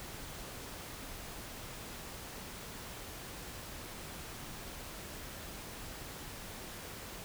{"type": "silence", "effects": ["pink hiss -46 dBFS RMS until 7.24 s"]}